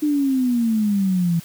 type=exponential sweep; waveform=sine; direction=down; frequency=304.3 to 164.81 Hz; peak=-16 dBFS; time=0.02-1.4 s; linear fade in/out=10 ms; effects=white hiss -43 dBFS RMS until 1.44 s